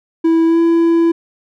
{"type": "tone with pitch glide", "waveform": "triangle", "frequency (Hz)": [328, 334.1], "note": ["E4", "E4"], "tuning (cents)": [-9, 23], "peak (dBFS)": -7, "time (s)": [0.24, 1.12], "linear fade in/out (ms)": 10, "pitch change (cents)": 32, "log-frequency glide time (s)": [0.46, 0.59], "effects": []}